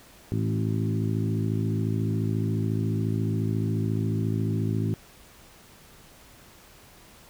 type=harmonic tone with a mistuned harmonic; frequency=54.2 Hz; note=A1; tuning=25 cents flat; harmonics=2 / 3 / 4 / 5 / 6 / 7; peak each=-26 / -30 / -32 / -34 / -36 / -37 dBFS; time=0.32-4.94 s; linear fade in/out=0 ms; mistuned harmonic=5; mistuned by=-16 cents; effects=pink hiss -52 dBFS RMS until 7.29 s